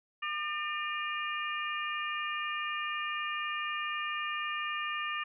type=harmonic tone with a mistuned harmonic; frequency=602 Hz; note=D5; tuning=43 cents sharp; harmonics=2 / 3 / 4 / 5; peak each=-36 / -38 / -39 / -40 dBFS; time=0.22-5.24 s; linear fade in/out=10 ms; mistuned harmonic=5; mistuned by=-110 cents; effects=none